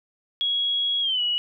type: tone with pitch glide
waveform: sine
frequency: 3322 to 2926 Hz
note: G#7 to F#7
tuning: 0 to -20 cents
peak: -21 dBFS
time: 0.41-1.38 s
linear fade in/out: 0 ms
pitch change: -220 cents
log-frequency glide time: 1.01-1.21 s
effects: none